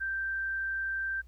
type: tone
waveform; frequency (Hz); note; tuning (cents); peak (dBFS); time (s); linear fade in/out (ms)
sine; 1568; G6; 0; -30; 0-1.22; 20
effects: added 60 Hz sine -50 dBFS peak until 1.27 s + pink hiss -71 dBFS RMS until 1.27 s